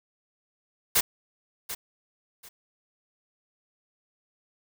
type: noise with echo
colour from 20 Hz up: white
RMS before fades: -21 dBFS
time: 0.95-1.01 s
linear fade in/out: 10 ms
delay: 740 ms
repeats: 2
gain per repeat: -13 dB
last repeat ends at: 2.49 s
effects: none